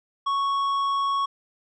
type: tone with tanh clipping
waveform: sine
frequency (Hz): 1108.7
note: C#6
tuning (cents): 0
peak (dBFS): -23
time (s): 0.26-1.26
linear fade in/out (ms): 10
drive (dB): 8
effects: none